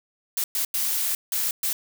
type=noise bursts at uneven times; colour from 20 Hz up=blue; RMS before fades=-25 dBFS; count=5; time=0.37-0.44 / 0.55-0.65 / 0.74-1.15 / 1.32-1.51 / 1.63-1.73 s; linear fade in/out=2 ms; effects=none

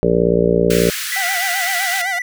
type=harmonic tone; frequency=58.27 Hz; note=A#1; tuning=in tune; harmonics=1 / 2 / 3 / 4 / 5 / 6 / 7 / 8 / 9 / 10; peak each=-27 / -28 / -18 / -26 / -24 / -25 / -17 / -17 / -25 / -22 dBFS; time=0.03-0.9 s; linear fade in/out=0 ms
type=high-pass noise; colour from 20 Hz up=pink; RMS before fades=-24 dBFS; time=0.7-2.02 s; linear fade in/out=5 ms; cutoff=1400 Hz; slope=48 dB/octave
type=tone; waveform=triangle; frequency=1975.5 Hz; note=B6; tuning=in tune; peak=-18 dBFS; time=1.12-2.22 s; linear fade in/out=2 ms
type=tone with vibrato; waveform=sawtooth; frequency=740 Hz; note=F#5; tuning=in tune; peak=-18 dBFS; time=1.16-2.19 s; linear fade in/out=5 ms; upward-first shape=sine; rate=7.8 Hz; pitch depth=110 cents each way
effects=none

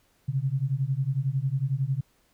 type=beating tone pair; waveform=sine; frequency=129.5 / 140.5 Hz; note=C3 / C#3; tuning=-17 / +24 cents; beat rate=11 Hz; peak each=-27 dBFS; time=0.28-2.01 s; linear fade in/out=10 ms; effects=pink hiss -66 dBFS RMS until 2.33 s

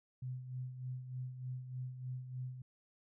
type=tone with tremolo; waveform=sine; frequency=127.4 Hz; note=C3; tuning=46 cents flat; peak=-38 dBFS; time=0.22-2.62 s; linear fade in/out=5 ms; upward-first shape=sine; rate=3.3 Hz; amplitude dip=60%; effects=none

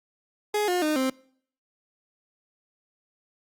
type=tone with pitch steps; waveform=30% pulse; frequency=418.4 / 358 / 306.3 / 262.1 Hz; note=G#4 / F4 / D#4 / C4; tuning=+13 / +43 / -27 / +3 cents; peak=-20 dBFS; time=0.54-1.1 s; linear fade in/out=5 ms; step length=140 ms; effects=noise-tail reverb RT60 0.6 s tail -24 dB re dry + Opus 48 kbps

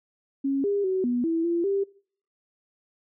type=tone with pitch steps; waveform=sine; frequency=274.2 / 403.5 / 376.2 / 243.8 / 328.9 / 340.9 / 395.5 Hz; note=C#4 / G#4 / F#4 / B3 / E4 / F4 / G4; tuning=-19 / -50 / +29 / -22 / -4 / -42 / +15 cents; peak=-22 dBFS; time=0.44-1.84 s; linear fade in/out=10 ms; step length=200 ms; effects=noise-tail reverb RT60 0.5 s tail -22 dB re dry

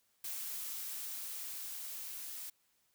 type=noise with level ramp; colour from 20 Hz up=blue; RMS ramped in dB=-41 to -45 dBFS; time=0.24-2.5 s; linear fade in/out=5 ms; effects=white hiss -75 dBFS RMS until 2.94 s

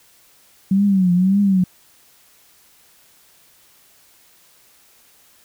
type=tone with vibrato; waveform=sine; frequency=189.1 Hz; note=F#3; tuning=38 cents sharp; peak=-12 dBFS; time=0.71-1.64 s; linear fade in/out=5 ms; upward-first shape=triangle; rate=1.8 Hz; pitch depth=140 cents each way; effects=white hiss -53 dBFS RMS until 5.44 s

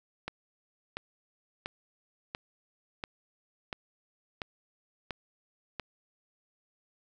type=click train; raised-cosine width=0.3 ms; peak=-19 dBFS; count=9; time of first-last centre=0.28-5.797 s; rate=1.45 Hz; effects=none

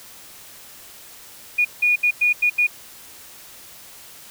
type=tone bursts at uneven times; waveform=sine; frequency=2448 Hz; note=D#7; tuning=29 cents flat; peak=-14 dBFS; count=6; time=1.58-1.65 / 1.82-1.96 / 2.03-2.11 / 2.21-2.33 / 2.42-2.5 / 2.58-2.67 s; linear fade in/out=10 ms; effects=white hiss -43 dBFS RMS until 4.3 s

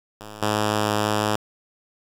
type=tone with level steps; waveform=5% pulse; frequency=105.8 Hz; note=G#2; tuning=33 cents sharp; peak=-25 / -9 dBFS; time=0.2-1.36 s; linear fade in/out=5 ms; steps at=0.42 s; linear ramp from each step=5 ms; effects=low-pass 12000 Hz 12 dB/octave + 7-bit

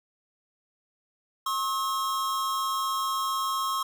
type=tone pair together; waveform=square; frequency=1080 / 1284.3 Hz; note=C#6 / E6; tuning=-45 / -46 cents; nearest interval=minor third; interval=299 cents; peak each=-28 / -33 dBFS; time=1.46-3.83 s; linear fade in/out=5 ms; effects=none

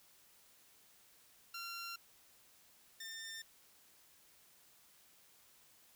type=tone pair in turn; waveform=15% pulse; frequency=1375 / 1801.9 Hz; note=F6 / A6; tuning=-27 / +41 cents; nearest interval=perfect fourth; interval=468 cents; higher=second; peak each=-37 / -39 dBFS; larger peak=first; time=1.54-1.96 / 3-3.42 s; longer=neither; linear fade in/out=5 ms; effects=white hiss -66 dBFS RMS until 5.95 s

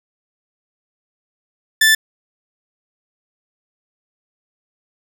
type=tone; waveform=sawtooth; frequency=1760 Hz; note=A6; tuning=in tune; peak=-6 dBFS; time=1.81-1.95 s; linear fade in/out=5 ms; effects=none

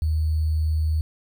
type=tone with sample-and-hold; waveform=sine; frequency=78.3 Hz; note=D#2; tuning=11 cents sharp; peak=-19 dBFS; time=0.02-1.01 s; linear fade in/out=0 ms; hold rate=4410 Hz; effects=none

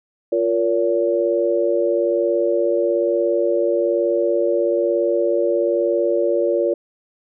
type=chord; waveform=sine; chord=Bb minor; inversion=second; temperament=equal with one note detuned; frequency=349.2 / 466.2 / 567.3 Hz; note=F4 / Bb4 / Db5; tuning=0 / 0 / +40 cents; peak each=-20 / -21 / -19 dBFS; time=0.32-6.74 s; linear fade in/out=5 ms; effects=none

